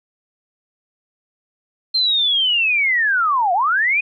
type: linear two-way sweep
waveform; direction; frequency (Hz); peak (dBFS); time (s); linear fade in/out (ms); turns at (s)
sine; down then up; 4186 to 680 to 2513; -14; 1.94-4.01; 10; 3.53
effects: none